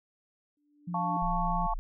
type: tone with exponential growth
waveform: sine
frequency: 293.7 Hz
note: D4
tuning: in tune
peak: -35 dBFS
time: 0.57-1.17 s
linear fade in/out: 2 ms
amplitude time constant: 130 ms
type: tone with pitch glide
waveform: sine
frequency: 174.61 to 173.2 Hz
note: F3 to F3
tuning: 0 to -14 cents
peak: -33 dBFS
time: 0.87-1.67 s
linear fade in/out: 10 ms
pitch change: -14 cents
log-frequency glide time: 1.09-1.16 s
type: chord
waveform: sine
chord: F augmented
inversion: none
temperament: equal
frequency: 698.5 / 880 / 1108.7 Hz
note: F5 / A5 / C#6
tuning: 0 / 0 / 0 cents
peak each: -35 / -31 / -33 dBFS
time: 0.94-1.74 s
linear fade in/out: 5 ms
type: tone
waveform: sine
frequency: 29.26 Hz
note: A#0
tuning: 7 cents sharp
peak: -31 dBFS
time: 1.22-1.79 s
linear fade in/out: 0 ms
effects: none